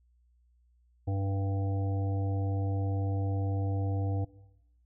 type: harmonic tone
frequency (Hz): 98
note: G2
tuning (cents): 0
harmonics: 1 / 3 / 5 / 7 / 8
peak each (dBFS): -28 / -38 / -42 / -45 / -46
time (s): 1.07-4.25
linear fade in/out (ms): 10
effects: noise-tail reverb RT60 0.9 s tail -19 dB re dry + added 60 Hz sine -63 dBFS peak until 4.85 s